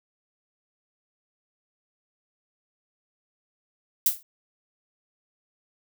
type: noise with exponential decay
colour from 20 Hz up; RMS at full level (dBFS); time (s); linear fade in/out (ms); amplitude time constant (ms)
violet; -17; 4.06-4.23; 2; 35
effects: none